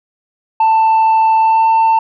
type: tone with pitch glide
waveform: sine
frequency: 887 to 895.8 Hz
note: A5 to A5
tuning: +14 to +31 cents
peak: -5 dBFS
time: 0.6-1.99 s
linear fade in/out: 5 ms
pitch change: +17 cents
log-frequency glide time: 1.4-1.67 s
effects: tanh soft clip ceiling -7 dBFS